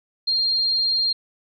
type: tone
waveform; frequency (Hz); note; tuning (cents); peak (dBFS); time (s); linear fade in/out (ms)
sine; 4205; C8; +8; -18; 0.27-1.13; 10
effects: none